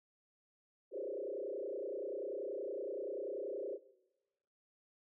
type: tone with frequency modulation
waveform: sine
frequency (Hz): 462.4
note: A#4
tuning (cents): -14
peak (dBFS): -38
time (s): 0.91-3.79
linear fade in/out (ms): 50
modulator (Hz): 30.5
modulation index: 3.3
effects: noise-tail reverb RT60 1.0 s tail -18 dB re dry